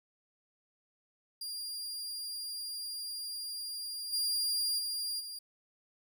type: tone with level steps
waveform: sawtooth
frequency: 4804 Hz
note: D8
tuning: 38 cents sharp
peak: -35 / -27 / -31 / -38 dBFS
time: 1.41-5.39 s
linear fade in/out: 5 ms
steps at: 4.12 / 4.78 / 5.19 s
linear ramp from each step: 20 ms
effects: none